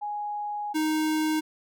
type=tone pair in turn; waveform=sine / square; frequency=830.6 / 311.1 Hz; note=G#5 / D#4; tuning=0 / 0 cents; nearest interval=octave + perfect fourth; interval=1700 cents; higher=first; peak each=-29 / -24 dBFS; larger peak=second; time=0.01-0.74 / 0.74-1.41 s; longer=first; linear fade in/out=20 ms; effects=none